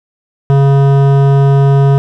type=tone with hard clipping; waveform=triangle; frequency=138.59 Hz; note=C#3; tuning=in tune; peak=-7 dBFS; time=0.5-1.98 s; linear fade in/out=0 ms; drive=18 dB; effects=none